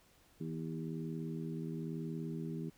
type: harmonic tone with a mistuned harmonic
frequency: 81 Hz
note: E2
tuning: 30 cents flat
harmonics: 2 / 3 / 4 / 5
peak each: -40 / -44 / -46 / -48 dBFS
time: 0.4-2.7 s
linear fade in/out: 10 ms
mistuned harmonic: 5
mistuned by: -17 cents
effects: pink hiss -67 dBFS RMS until 2.77 s